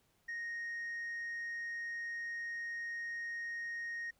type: tone with tanh clipping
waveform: sine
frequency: 1864.7 Hz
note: A#6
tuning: in tune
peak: -39 dBFS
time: 0.28-4.11 s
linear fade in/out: 10 ms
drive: 1 dB
effects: pink hiss -74 dBFS RMS until 4.19 s